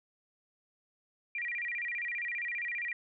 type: tone with vibrato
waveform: sine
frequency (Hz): 2133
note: C7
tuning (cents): +33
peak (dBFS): -33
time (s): 1.35-2.93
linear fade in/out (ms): 2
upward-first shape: square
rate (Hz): 15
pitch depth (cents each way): 190
effects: none